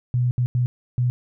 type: tone bursts at uneven times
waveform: sine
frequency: 123.47 Hz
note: B2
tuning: in tune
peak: -17 dBFS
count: 4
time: 0.14-0.31 / 0.38-0.46 / 0.55-0.66 / 0.98-1.1 s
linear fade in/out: 0 ms
effects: none